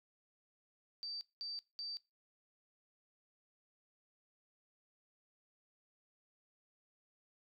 sine tone bursts, 4650 Hz, D8, 18 cents flat, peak -40 dBFS, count 3, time 1.03-1.97 s, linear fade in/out 0 ms, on 180 ms, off 200 ms, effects noise-tail reverb RT60 0.2 s tail -19 dB re dry

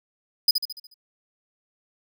45% pulse tone with echo, 4985 Hz, D#8, 2 cents sharp, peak -13 dBFS, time 0.48-0.51 s, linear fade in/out 5 ms, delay 72 ms, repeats 6, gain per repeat -6 dB, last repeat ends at 0.942 s, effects none

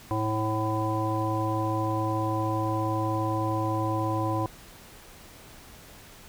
harmonic tone with a mistuned harmonic, 108.7 Hz, A2, 21 cents flat, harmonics 1 / 3 / 5 / 7 / 9, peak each -29 / -30 / -34 / -34 / -31 dBFS, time 0.11-4.46 s, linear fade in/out 0 ms, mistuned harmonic 9, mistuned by +44 cents, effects pink hiss -49 dBFS RMS until 6.28 s

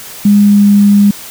sine tone with pitch glide, 204.5 to 203.2 Hz, G#3 to G#3, -26 to -38 cents, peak -3 dBFS, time 0.25-1.11 s, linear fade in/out 5 ms, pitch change -12 cents, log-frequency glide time 0.44-0.7 s, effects white hiss -29 dBFS RMS until 1.3 s

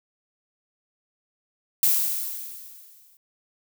violet noise with exponential decay, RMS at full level -18 dBFS, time 1.83-3.17 s, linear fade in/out 1 ms, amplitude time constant 290 ms, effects none

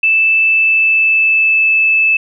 sine tone with pitch glide, 2637 to 2622 Hz, E7 to E7, 0 to -10 cents, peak -8 dBFS, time 0.03-2.17 s, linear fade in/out 5 ms, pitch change -10 cents, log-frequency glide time 0.46-1.7 s, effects none

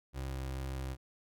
30% pulse tone with vibrato, 66.2 Hz, C2, 21 cents sharp, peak -34 dBFS, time 0.13-0.97 s, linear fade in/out 50 ms, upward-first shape sine, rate 2.3 Hz, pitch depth 10 cents each way, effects none

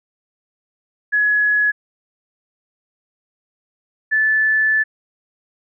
sine tone pair in turn, 1688 / 1744.5 Hz, G#6 / A6, +28 / -15 cents, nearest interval minor second, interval 57 cents, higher second, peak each -13 dBFS, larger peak neither, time 1.12-1.72 / 4.11-4.84 s, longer second, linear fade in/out 20 ms, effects none

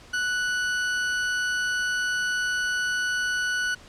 40% pulse tone, 1480 Hz, F#6, in tune, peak -23 dBFS, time 0.13-3.75 s, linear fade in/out 10 ms, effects pink hiss -49 dBFS RMS until 3.88 s + low-pass 7000 Hz 12 dB/octave

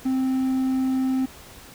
triangle tone, 261.6 Hz, C4, in tune, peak -18 dBFS, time 0.05-1.26 s, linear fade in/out 10 ms, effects pink hiss -45 dBFS RMS until 1.74 s

